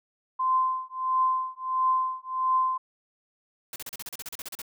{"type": "tone with tremolo", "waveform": "sine", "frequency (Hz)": 1036, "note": "C6", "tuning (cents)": -17, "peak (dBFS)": -19, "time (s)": [0.39, 2.78], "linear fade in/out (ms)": 10, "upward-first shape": "triangle", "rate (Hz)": 1.5, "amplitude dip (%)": 100}
{"type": "noise bursts", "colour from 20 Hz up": "white", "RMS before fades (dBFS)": -37, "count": 14, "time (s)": [3.73, 4.618], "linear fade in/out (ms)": 2, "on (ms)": 30, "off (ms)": 36}
{"effects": []}